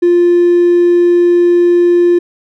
triangle tone with hard clipping, 349.2 Hz, F4, in tune, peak -6 dBFS, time 0.02-2.19 s, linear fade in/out 10 ms, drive 4 dB, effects none

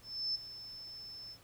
sine tone with ADSR envelope, 5274 Hz, E8, in tune, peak -31 dBFS, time 0.02-1.38 s, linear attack 330 ms, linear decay 13 ms, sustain -14 dB, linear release 66 ms, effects added 110 Hz sine -65 dBFS peak until 1.43 s + pink hiss -62 dBFS RMS until 1.43 s

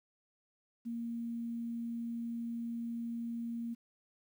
sine tone with quantisation, 233.1 Hz, A#3, in tune, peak -36 dBFS, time 0.85-3.75 s, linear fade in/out 20 ms, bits 11, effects none

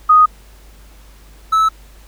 sine / triangle tone pair in turn, 1244.5 / 1304.5 Hz, D#6 / E6, 0 / -18 cents, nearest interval minor second, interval 82 cents, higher second, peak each -5 / -8 dBFS, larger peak first, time 0.09-0.26 / 1.52-1.69 s, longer neither, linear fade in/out 10 ms, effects added 50 Hz sine -40 dBFS peak until 2.07 s + pink hiss -48 dBFS RMS until 2.07 s

